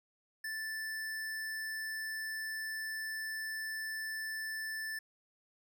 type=tone; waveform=square; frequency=1760 Hz; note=A6; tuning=in tune; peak=-38 dBFS; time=0.44-4.99 s; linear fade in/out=5 ms; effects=none